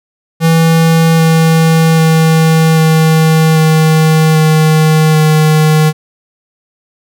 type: tone with pitch steps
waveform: square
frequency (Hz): 163.6 / 162.19 / 160.79 / 159.4 / 158.03 / 156.66 / 155.31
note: E3 / E3 / E3 / D#3 / D#3 / D#3 / D#3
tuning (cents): -13 / -28 / -43 / +42 / +27 / +12 / -3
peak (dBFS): -6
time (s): 0.4-5.93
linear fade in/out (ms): 50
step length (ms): 790
effects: none